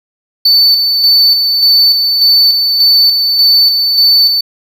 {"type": "tone with tremolo", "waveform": "triangle", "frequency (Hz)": 4512, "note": "C#8", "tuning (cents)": 30, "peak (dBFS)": -3, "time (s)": [0.45, 4.41], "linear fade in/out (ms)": 5, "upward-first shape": "square", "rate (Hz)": 1.7, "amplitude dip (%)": 40, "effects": []}